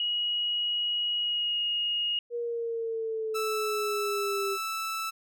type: tone with pitch glide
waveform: sine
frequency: 2900 to 2868 Hz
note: F#7 to F7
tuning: -35 to +45 cents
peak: -26 dBFS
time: 0-2.19 s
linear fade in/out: 2 ms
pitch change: -20 cents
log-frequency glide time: 1.19-1.61 s
type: exponential sweep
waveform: sine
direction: down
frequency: 477.4 to 392.9 Hz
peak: -29 dBFS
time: 2.3-4.58 s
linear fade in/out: 50 ms
type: tone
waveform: sawtooth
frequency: 1318.5 Hz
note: E6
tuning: in tune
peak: -27 dBFS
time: 3.34-5.11 s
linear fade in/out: 20 ms
effects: none